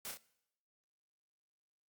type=noise with echo; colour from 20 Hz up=white; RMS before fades=-44 dBFS; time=0.05-0.11 s; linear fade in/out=0 ms; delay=31 ms; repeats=2; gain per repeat=-4 dB; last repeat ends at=0.172 s; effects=noise-tail reverb RT60 0.8 s tail -21 dB re dry + Opus 48 kbps